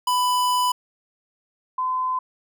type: tone pair in turn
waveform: square / sine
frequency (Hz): 995 / 1022.4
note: B5 / C6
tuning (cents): +13 / -40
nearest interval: unison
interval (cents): 47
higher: second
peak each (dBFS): -19 / -21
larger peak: first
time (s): 0.07-0.72 / 1.78-2.19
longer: first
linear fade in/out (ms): 5
effects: none